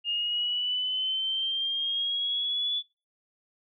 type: linear sweep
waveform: sine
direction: up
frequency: 2828 to 3455 Hz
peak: -26 dBFS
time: 0.04-2.83 s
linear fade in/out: 50 ms
effects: noise-tail reverb RT60 0.3 s tail -23 dB re dry